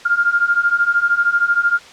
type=beating tone pair; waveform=sine; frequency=1396.9 / 1409.9 Hz; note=F6 / F6; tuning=0 / +16 cents; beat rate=13 Hz; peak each=-17 / -15 dBFS; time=0.05-1.79 s; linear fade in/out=10 ms; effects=white hiss -40 dBFS RMS until 1.92 s + low-pass 5000 Hz 12 dB/octave